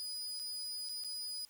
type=tone with dropouts; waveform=35% pulse; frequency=4948 Hz; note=D#8; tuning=10 cents flat; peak=-38 dBFS; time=0-1.45 s; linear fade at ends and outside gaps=0 ms; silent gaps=0.392-0.397 / 0.888-0.894 / 1.038-1.046 s; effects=white hiss -65 dBFS RMS until 1.49 s